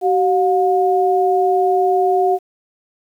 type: tone pair together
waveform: sine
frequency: 380 / 717.3 Hz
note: F#4 / F5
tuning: +46 / +46 cents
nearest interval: major seventh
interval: 1100 cents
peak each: -15 dBFS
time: 0.01-2.39 s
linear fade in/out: 50 ms
effects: 8-bit